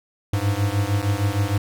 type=beating tone pair; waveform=square; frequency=98.2 / 104.7 Hz; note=G2 / G#2; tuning=+4 / +15 cents; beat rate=6.5 Hz; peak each=-23 dBFS; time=0.33-1.58 s; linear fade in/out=5 ms; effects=none